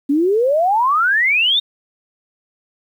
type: exponential sweep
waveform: sine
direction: up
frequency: 272 to 3729 Hz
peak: -12 dBFS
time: 0.09-1.6 s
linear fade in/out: 10 ms
effects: 8-bit